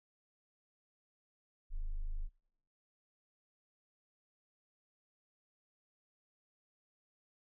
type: tone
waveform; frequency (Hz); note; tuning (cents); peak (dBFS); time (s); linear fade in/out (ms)
sine; 25.96; G#0; 0; -32; 1.7-2.29; 50
effects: noise-tail reverb RT60 0.7 s tail -24 dB re dry + tanh soft clip ceiling -34 dBFS